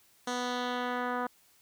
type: tone with low-pass filter sweep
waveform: 10% pulse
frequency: 246.9 Hz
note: B3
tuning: in tune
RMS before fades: -33 dBFS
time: 0.27-1.27 s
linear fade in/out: 5 ms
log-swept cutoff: 6900 to 1300 Hz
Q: 1.4
effects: white hiss -64 dBFS RMS until 1.61 s